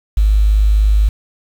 sine tone with quantisation, 51.91 Hz, G#1, in tune, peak -8 dBFS, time 0.17-1.09 s, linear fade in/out 5 ms, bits 6, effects none

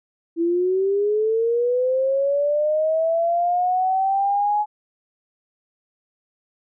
sine linear sweep, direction up, 329.6 to 845 Hz, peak -17 dBFS, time 0.36-4.66 s, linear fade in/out 50 ms, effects none

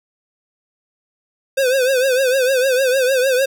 square tone with vibrato, 520 Hz, C5, 11 cents flat, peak -14 dBFS, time 1.57-3.46 s, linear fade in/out 10 ms, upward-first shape triangle, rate 6.6 Hz, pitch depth 110 cents each way, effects none

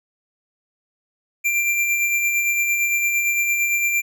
square tone with tremolo, 2369 Hz, D7, 14 cents sharp, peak -17 dBFS, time 1.44-4.02 s, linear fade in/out 20 ms, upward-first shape sine, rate 8.8 Hz, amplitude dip 35%, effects none

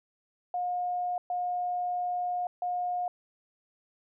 sine tone bursts at uneven times, 716 Hz, F5, 43 cents sharp, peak -28 dBFS, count 3, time 0.54-1.18 / 1.3-2.47 / 2.62-3.08 s, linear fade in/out 2 ms, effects none

